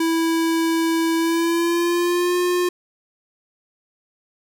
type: tone with pitch glide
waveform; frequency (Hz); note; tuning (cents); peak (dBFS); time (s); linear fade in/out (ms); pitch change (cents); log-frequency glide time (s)
square; 328.6 to 356.3; E4 to F4; -5 to +35; -18; 0-2.69; 5; +140; 1.17-2.36
effects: none